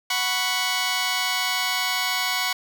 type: chord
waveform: 10% pulse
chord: F# suspended fourth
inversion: none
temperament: just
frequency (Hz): 740 / 986.7 / 1110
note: F#5 / B5 / C#6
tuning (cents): 0 / -2 / +2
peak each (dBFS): -19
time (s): 0.1-2.53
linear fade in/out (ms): 5
effects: none